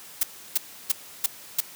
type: noise bursts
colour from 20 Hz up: blue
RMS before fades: -21 dBFS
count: 5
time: 0.21-1.605 s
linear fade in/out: 5 ms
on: 23 ms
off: 320 ms
effects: white hiss -45 dBFS RMS until 1.75 s + high-pass 100 Hz 12 dB/octave